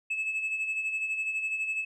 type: tone with tremolo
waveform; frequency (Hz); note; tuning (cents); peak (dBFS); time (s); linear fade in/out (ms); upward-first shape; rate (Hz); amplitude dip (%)
sine; 2600; E7; -24; -24; 0.1-1.85; 10; sine; 12; 60
effects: tanh soft clip ceiling -26 dBFS